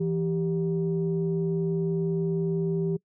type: tone pair together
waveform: sine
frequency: 165.87 / 392 Hz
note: E3 / G4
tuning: +11 / 0 cents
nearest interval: octave + minor third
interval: 1489 cents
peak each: -25 / -27 dBFS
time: 0-2.97 s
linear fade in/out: 10 ms
effects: noise-tail reverb RT60 0.1 s tail -23 dB re dry + tanh soft clip ceiling -17 dBFS